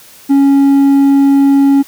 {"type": "tone with hard clipping", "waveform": "sine", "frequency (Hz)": 277.2, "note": "C#4", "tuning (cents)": 0, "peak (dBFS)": -6, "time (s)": [0.29, 1.83], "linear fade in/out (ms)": 20, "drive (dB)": 3, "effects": ["white hiss -39 dBFS RMS until 1.87 s"]}